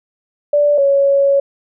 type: tone pair in turn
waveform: sine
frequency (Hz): 584 / 556.4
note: D5 / C#5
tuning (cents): -10 / +6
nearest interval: minor second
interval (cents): 84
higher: first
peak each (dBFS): -9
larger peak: neither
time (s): 0.53-0.78 / 0.78-1.4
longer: second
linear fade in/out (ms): 5
effects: none